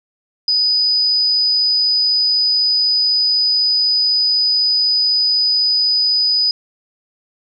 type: tone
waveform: sine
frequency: 4978 Hz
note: D#8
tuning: in tune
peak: -12 dBFS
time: 0.48-6.51 s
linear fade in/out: 2 ms
effects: none